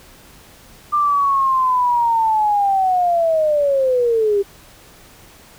sine linear sweep, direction down, 1196 to 392 Hz, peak -13 dBFS, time 0.92-4.43 s, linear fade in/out 20 ms, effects pink hiss -45 dBFS RMS until 5.58 s

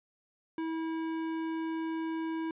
sine tone with tanh clipping, 323.9 Hz, E4, 30 cents flat, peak -34 dBFS, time 0.58-2.51 s, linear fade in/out 2 ms, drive 16 dB, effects resampled to 8000 Hz

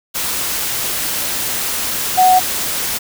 sine tone in noise, 740 Hz, F#5, in tune, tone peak -7 dBFS, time 2.17-2.4 s, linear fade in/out 20 ms, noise white, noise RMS -20 dBFS, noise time 0.14-2.99 s, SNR +10 dB, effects none

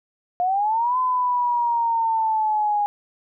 sine linear two-way sweep, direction up then down, 704 to 1021 to 820 Hz, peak -18 dBFS, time 0.4-2.86 s, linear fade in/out 0 ms, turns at 0.98 s, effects none

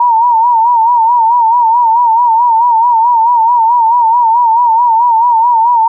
sine tone with vibrato, 932.3 Hz, A#5, in tune, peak -5 dBFS, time 0-5.88 s, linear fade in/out 5 ms, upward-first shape sine, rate 4.6 Hz, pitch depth 87 cents each way, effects none

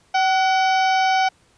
harmonic tone with a mistuned harmonic, 760 Hz, F#5, 46 cents sharp, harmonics 1 / 2 / 3 / 4 / 5 / 6 / 7 / 8, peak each -16 / -25 / -26 / -31 / -36 / -36 / -33 / -39 dBFS, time 0.14-1.29 s, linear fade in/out 10 ms, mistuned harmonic 2, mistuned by -58 cents, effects pink hiss -58 dBFS RMS until 1.57 s + resampled to 22050 Hz

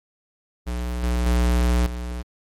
square tone with level steps, 60.4 Hz, B1, 38 cents flat, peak -25 / -20 / -17 / -28 dBFS, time 0.66-2.23 s, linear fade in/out 20 ms, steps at 1.03 / 1.26 / 1.86 s, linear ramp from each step 5 ms, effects MP3 64 kbps

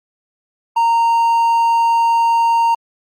triangle tone, 925 Hz, A#5, 14 cents flat, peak -9 dBFS, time 0.76-2.75 s, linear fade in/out 10 ms, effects Opus 48 kbps

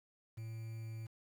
triangle tone with quantisation, 112.3 Hz, A2, 36 cents sharp, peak -40 dBFS, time 0.37-1.07 s, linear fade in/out 10 ms, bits 10, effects none

